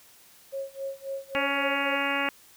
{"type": "tone with tremolo", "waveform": "sine", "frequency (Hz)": 545, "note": "C#5", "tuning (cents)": -29, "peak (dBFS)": -29, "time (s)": [0.52, 1.96], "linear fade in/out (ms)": 20, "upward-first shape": "sine", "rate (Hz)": 3.7, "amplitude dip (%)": 95}
{"type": "harmonic tone", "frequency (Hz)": 279.5, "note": "C#4", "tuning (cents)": 14, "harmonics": [1, 2, 3, 4, 5, 6, 7, 8, 9, 10], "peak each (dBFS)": [-34, -34, -34, -34, -34, -34, -34, -34, -34, -34], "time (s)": [1.35, 2.29], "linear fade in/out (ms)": 0}
{"effects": ["white hiss -55 dBFS RMS until 2.56 s"]}